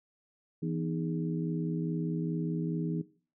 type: harmonic tone with a mistuned harmonic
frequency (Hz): 82.4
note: E2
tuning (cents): 0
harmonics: 2 / 3 / 4 / 5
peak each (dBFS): -32 / -38 / -37 / -42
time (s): 0.62-3.02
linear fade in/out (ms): 10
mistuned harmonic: 4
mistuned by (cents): -95
effects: noise-tail reverb RT60 0.4 s tail -17 dB re dry